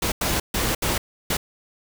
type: noise bursts at uneven times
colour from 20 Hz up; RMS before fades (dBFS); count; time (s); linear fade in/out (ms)
pink; -23; 5; 0.02-0.12 / 0.21-0.4 / 0.54-0.75 / 0.82-0.98 / 1.3-1.37; 5
effects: none